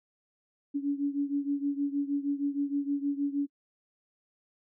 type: beating tone pair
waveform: sine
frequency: 281.7 / 288.1 Hz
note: C#4 / D4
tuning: +28 / -33 cents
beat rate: 6.4 Hz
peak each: -29 / -32 dBFS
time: 0.74-3.47 s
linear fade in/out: 20 ms
effects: noise-tail reverb RT60 0.1 s tail -25 dB re dry